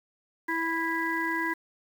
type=harmonic tone; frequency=328.9 Hz; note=E4; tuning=4 cents flat; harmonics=1 / 3 / 5 / 6; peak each=-32 / -32 / -32 / -32 dBFS; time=0.48-1.54 s; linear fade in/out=10 ms; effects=8-bit